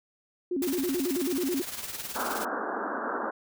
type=tone with vibrato; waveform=sine; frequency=311.1 Hz; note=D#4; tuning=in tune; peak=-26 dBFS; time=0.51-1.62 s; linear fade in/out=5 ms; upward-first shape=square; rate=9.2 Hz; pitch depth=240 cents each way
type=noise with tremolo; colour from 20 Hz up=white; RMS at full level=-34 dBFS; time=0.62-2.45 s; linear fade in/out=2 ms; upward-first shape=triangle; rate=19 Hz; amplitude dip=70%
type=band-pass noise; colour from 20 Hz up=white; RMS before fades=-32 dBFS; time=2.15-3.31 s; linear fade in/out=10 ms; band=210 to 1600 Hz; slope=96 dB/octave
effects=none